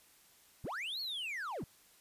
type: linear two-way sweep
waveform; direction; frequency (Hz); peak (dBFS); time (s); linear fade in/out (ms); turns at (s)
triangle; up then down; 53.7 to 4435 to 93.3; -36; 0.64-1.64; 0; 1
effects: white hiss -64 dBFS RMS until 2 s + resampled to 32000 Hz